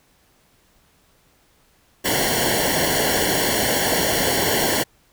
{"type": "noise with comb filter", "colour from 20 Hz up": "pink", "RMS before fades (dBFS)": -20, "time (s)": [2.04, 4.84], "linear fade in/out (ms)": 20, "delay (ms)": 0.8, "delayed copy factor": -0.9, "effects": ["pink hiss -59 dBFS RMS until 5.12 s"]}